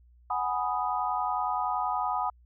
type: chord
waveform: sine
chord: G# minor seventh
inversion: third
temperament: equal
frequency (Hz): 740 / 830.6 / 987.8 / 1244.5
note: F#5 / G#5 / B5 / D#6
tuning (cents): 0 / 0 / 0 / 0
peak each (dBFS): -32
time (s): 0.3-2.3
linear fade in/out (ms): 5
effects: added 60 Hz sine -55 dBFS peak until 2.45 s